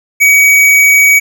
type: tone with tanh clipping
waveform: sine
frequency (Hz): 2263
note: C#7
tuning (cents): +35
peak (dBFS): -5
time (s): 0.2-1.2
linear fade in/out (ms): 20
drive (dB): 17
effects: none